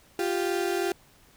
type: tone pair together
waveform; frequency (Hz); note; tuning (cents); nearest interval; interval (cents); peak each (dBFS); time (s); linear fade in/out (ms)
35% pulse; 349.2 / 392; F4 / G4; 0 / 0; major second; 200; -26 / -27; 0.19-0.92; 2
effects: pink hiss -58 dBFS RMS until 1.36 s